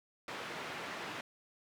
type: band-pass noise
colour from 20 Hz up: white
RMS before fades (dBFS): -43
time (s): 0.28-1.21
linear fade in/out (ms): 2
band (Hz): 160 to 2100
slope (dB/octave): 12
effects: none